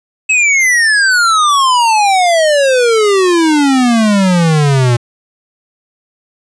square exponential sweep, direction down, 2607 to 117.4 Hz, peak -8 dBFS, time 0.29-4.97 s, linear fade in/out 10 ms, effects resampled to 22050 Hz

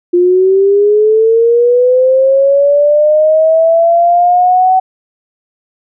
sine linear sweep, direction up, 349.2 to 755 Hz, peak -5 dBFS, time 0.13-4.8 s, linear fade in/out 10 ms, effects none

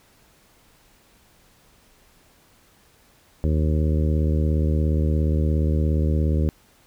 harmonic tone, 77.1 Hz, D#2, 15 cents flat, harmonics 1 / 2 / 3 / 4 / 5 / 6 / 7, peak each -19 / -25 / -29 / -31 / -33 / -35 / -36 dBFS, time 3.44-6.49 s, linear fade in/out 0 ms, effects pink hiss -57 dBFS RMS until 6.86 s

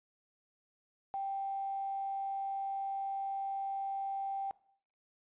sine tone with quantisation, 784 Hz, G5, in tune, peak -34 dBFS, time 1.14-4.51 s, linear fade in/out 0 ms, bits 9, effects noise-tail reverb RT60 0.6 s tail -20 dB re dry + resampled to 8000 Hz

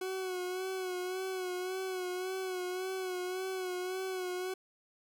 40% pulse tone with vibrato, 370 Hz, F#4, in tune, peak -34 dBFS, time 0.01-4.54 s, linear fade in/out 5 ms, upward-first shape sine, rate 1.8 Hz, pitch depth 41 cents each way, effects none

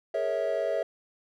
triangle chord, A# half-diminished seventh, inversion third, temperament equal with one note detuned, 415.3 / 466.2 / 554.4 / 650.2 Hz, G#4 / A#4 / C#5 / E5, 0 / 0 / 0 / -24 cents, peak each -33 / -32 / -29 / -27 dBFS, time 0.14-0.83 s, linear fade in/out 5 ms, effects none

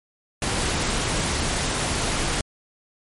pink noise, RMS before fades -24 dBFS, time 0.42-2.41 s, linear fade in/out 2 ms, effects MP3 48 kbps

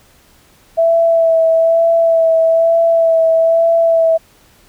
sine tone with vibrato, 659.3 Hz, E5, in tune, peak -8 dBFS, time 0.77-4.18 s, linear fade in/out 20 ms, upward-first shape sine, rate 1.1 Hz, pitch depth 20 cents each way, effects pink hiss -49 dBFS RMS until 4.68 s

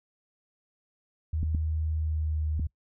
sine tone with pitch glide, 78.5 to 76.93 Hz, D#2 to D#2, +16 to -19 cents, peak -26 dBFS, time 1.33-2.67 s, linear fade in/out 5 ms, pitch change -35 cents, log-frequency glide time 1.95-2.5 s
clicks, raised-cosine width 5 ms, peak -20 dBFS, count 3, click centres 1.431 / 1.548 / 2.596 s
effects noise-tail reverb RT60 0.1 s tail -24 dB re dry

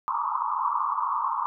white band-pass noise, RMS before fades -27 dBFS, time 0.08-1.46 s, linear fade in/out 0 ms, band 900 to 1200 Hz, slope 96 dB/octave, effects none

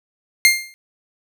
sawtooth tone with exponential decay, 2113 Hz, C7, 16 cents sharp, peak -3 dBFS, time 0.45-0.74 s, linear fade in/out 0 ms, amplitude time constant 62 ms, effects none

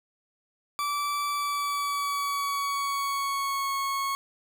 40% pulse tone with pitch glide, 1159 to 1099.7 Hz, D6 to C#6, -23 to -14 cents, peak -26 dBFS, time 0.79-4.15 s, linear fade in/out 0 ms, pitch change -91 cents, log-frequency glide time 1.3-3.73 s, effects none

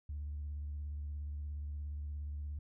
sine tone with vibrato, 73.42 Hz, D2, in tune, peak -37 dBFS, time 0.09-2.59 s, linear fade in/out 5 ms, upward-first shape square, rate 17 Hz, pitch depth 35 cents each way, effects tanh soft clip ceiling -35 dBFS

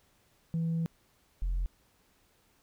sine tone pair in turn, 164.81 / 43.65 Hz, E3 / F1, 0 / 0 cents, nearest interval octave + major seventh, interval 2300 cents, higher first, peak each -26 dBFS, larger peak neither, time 0.54-0.86 / 1.42-1.66 s, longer first, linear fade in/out 0 ms, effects tanh soft clip ceiling -26 dBFS + pink hiss -68 dBFS RMS until 2.62 s

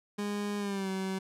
30% pulse tone with pitch glide, 205.3 to 190.45 Hz, G#3 to G3, -20 to -50 cents, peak -29 dBFS, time 0.18-1.19 s, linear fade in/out 10 ms, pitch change -130 cents, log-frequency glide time 0.58-0.89 s, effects low-pass 11000 Hz 12 dB/octave

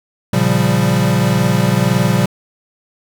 square chord, G half-diminished seventh, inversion first, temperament equal, 116.54 / 138.59 / 174.61 / 196 Hz, Bb2 / Db3 / F3 / G3, 0 / 0 / 0 / 0 cents, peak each -18 dBFS, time 0.33-2.26 s, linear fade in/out 5 ms, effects 8-bit

